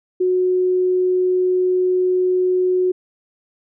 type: tone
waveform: sine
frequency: 366.5 Hz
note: F#4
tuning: 16 cents flat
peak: -14 dBFS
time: 0.2-2.92 s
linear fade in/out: 10 ms
effects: none